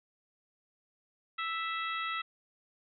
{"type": "harmonic tone with a mistuned harmonic", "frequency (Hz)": 659.3, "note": "E5", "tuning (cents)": 0, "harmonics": [2, 3, 4, 5, 6], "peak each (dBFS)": [-35, -39, -41, -43, -45], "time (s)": [1.38, 2.22], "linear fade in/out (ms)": 10, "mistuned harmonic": 6, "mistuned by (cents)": -61, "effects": []}